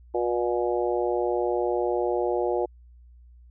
harmonic tone, 120 Hz, B2, 49 cents flat, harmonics 3 / 4 / 5 / 6 / 7, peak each -26 / -28 / -30 / -32 / -33 dBFS, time 0.14-2.66 s, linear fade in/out 10 ms, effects added 60 Hz sine -48 dBFS peak until 3.5 s

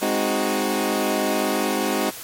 20% pulse chord, Ab dominant seventh, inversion none, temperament equal, 207.7 / 261.6 / 311.1 / 370 Hz, Ab3 / C4 / Eb4 / Gb4, 0 / 0 / 0 / 0 cents, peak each -21 dBFS, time 0.01-2.11 s, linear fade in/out 20 ms, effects white hiss -36 dBFS RMS until 2.23 s + MP3 64 kbps

